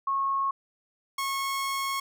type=tone pair in turn; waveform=sine / sawtooth; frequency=1093 / 1093 Hz; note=C#6 / C#6; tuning=-25 / -25 cents; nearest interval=unison; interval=0 cents; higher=neither; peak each=-24 dBFS; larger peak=neither; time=0.07-0.51 / 1.18-2 s; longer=second; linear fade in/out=5 ms; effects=none